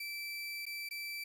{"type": "tone with dropouts", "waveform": "30% pulse", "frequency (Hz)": 2328, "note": "D7", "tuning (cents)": -16, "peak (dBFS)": -37, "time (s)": [0, 1.24], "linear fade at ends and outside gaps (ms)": 5, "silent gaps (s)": [[0.655, 0.664], [0.89, 0.909]], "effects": []}